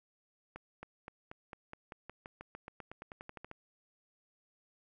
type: accelerating click train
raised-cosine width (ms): 0.5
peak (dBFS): -30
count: 21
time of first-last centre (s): 0.56-3.514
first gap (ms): 270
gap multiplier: 0.93
effects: none